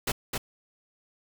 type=noise with echo; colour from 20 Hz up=pink; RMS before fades=-28 dBFS; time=0.07-0.12 s; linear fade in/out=5 ms; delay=260 ms; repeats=1; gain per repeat=-3 dB; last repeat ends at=0.38 s; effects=none